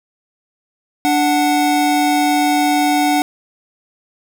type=tone pair together; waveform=square; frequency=293.7 / 741 Hz; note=D4 / F#5; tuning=0 / +2 cents; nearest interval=octave + major third; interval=1602 cents; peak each=-16 dBFS; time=1.05-3.22 s; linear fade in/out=0 ms; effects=none